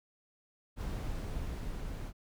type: noise with level ramp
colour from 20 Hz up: brown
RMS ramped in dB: -36 to -40 dBFS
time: 0.76-2.13 s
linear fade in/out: 50 ms
effects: none